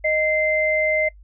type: tone pair together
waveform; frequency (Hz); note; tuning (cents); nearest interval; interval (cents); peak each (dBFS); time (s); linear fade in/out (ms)
sine; 620 / 2080; D#5 / C7; -6 / -11; octave + major sixth; 2095; -20 / -20; 0.04-1.09; 10
effects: noise-tail reverb RT60 0.1 s tail -23 dB re dry + added 50 Hz sine -43 dBFS peak until 1.23 s